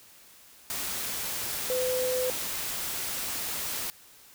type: tone in noise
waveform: sine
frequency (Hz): 507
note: B4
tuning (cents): +45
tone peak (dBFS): -26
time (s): 1.7-2.3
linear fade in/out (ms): 0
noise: white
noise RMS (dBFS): -33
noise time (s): 0.7-3.9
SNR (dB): +4
effects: white hiss -54 dBFS RMS until 4.34 s